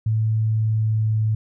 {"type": "tone with pitch glide", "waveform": "sine", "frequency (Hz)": [110, 109.05], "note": ["A2", "A2"], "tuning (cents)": [0, -15], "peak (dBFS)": -17, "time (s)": [0.06, 1.35], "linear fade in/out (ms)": 5, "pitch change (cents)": -15, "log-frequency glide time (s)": [0.4, 1.23], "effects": []}